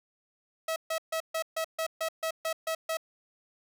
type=tone bursts; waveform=sawtooth; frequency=646 Hz; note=E5; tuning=35 cents flat; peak=-25 dBFS; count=11; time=0.68-2.971 s; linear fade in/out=5 ms; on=81 ms; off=140 ms; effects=none